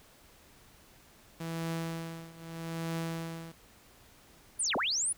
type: tone with tremolo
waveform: sawtooth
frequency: 164.81 Hz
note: E3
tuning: in tune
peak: -28 dBFS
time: 1.4-3.52 s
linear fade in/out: 5 ms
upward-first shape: triangle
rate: 0.8 Hz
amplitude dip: 90%
type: linear two-way sweep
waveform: sine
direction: down then up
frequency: 10270 to 162.7 to 10270 Hz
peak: -28 dBFS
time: 4.59-5.13 s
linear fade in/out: 10 ms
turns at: 4.76 s
effects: pink hiss -59 dBFS RMS until 5.17 s